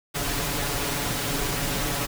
pink noise with comb filter, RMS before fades -27 dBFS, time 0.14-2.07 s, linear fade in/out 20 ms, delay 7 ms, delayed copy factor +0.75, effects none

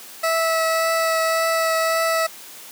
20% pulse tone with vibrato, 652 Hz, E5, 19 cents flat, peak -13 dBFS, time 0.23-2.27 s, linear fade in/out 10 ms, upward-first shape triangle, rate 1.8 Hz, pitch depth 12 cents each way, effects white hiss -40 dBFS RMS until 2.71 s + high-pass 200 Hz 12 dB/octave

